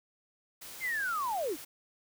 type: noise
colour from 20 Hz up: white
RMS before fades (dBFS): -46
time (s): 0.61-1.65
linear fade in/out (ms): 10
type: linear sweep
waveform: sine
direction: down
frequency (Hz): 2152 to 254.5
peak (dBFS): -30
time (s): 0.8-1.57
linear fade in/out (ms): 50
effects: none